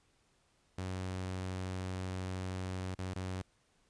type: tone with dropouts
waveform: sawtooth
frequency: 92.9 Hz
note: F#2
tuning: 7 cents sharp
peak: -33 dBFS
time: 0.78-3.42 s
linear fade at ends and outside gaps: 5 ms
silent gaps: 2.949-2.988 / 3.138-3.158 s
effects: pink hiss -72 dBFS RMS until 3.89 s + resampled to 22050 Hz